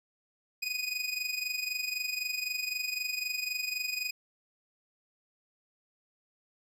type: tone with amplitude modulation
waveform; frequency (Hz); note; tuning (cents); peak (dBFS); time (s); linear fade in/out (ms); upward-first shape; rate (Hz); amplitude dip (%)
25% pulse; 2489; D#7; 0; -25; 0.62-4.11; 10; sine; 23.9; 70
effects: none